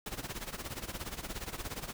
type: noise with tremolo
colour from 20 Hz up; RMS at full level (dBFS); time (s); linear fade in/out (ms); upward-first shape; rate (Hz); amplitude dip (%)
pink; -38; 0.06-1.93; 2; sine; 17; 80
effects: none